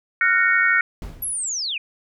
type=chord; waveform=sine; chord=Gb major seventh; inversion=third; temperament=just; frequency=1387.5 / 1480 / 1850 / 2220 Hz; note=F6 / Gb6 / Bb6 / Db7; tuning=-12 / 0 / -14 / +2 cents; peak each=-22 / -20 / -19 / -21 dBFS; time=0.21-0.81 s; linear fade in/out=2 ms
type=noise with exponential decay; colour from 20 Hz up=brown; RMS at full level=-29 dBFS; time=1.02-1.53 s; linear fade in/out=1 ms; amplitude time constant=110 ms
type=linear sweep; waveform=sine; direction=down; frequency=11610 to 2349 Hz; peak=-23 dBFS; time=1.22-1.78 s; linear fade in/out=5 ms
effects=none